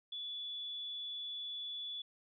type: tone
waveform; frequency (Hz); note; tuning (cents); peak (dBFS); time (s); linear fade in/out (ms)
sine; 3438; A7; -41; -40; 0.12-2.02; 5
effects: none